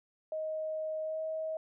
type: tone with pitch glide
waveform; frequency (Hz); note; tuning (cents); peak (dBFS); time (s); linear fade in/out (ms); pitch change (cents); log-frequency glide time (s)
sine; 627 to 634.7; D#5 to D#5; +13 to +34; -33; 0.32-1.57; 2; +21; 1.03-1.21
effects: none